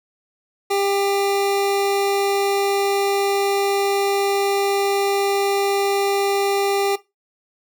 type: tone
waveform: 25% pulse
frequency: 398 Hz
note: G4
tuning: 26 cents sharp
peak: -14 dBFS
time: 0.7-6.96 s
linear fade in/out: 10 ms
effects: noise-tail reverb RT60 0.2 s tail -17 dB re dry